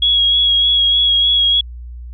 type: tone with vibrato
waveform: sine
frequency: 3322 Hz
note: G#7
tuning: in tune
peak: -10 dBFS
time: 0.02-1.61 s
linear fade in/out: 5 ms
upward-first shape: sine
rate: 3.3 Hz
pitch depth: 20 cents each way
effects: added 60 Hz sine -28 dBFS peak until 2.13 s